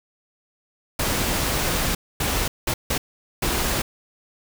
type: noise bursts at uneven times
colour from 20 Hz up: pink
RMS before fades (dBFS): -23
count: 5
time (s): 0.99-1.95 / 2.2-2.48 / 2.67-2.74 / 2.9-2.98 / 3.42-3.82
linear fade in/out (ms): 5
effects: none